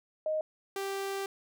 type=tone pair in turn; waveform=sine / sawtooth; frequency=622.3 / 392 Hz; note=D#5 / G4; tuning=0 / 0 cents; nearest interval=minor sixth; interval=800 cents; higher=first; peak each=-28 / -29 dBFS; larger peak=first; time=0.26-0.41 / 0.76-1.26 s; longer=second; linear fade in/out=2 ms; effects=none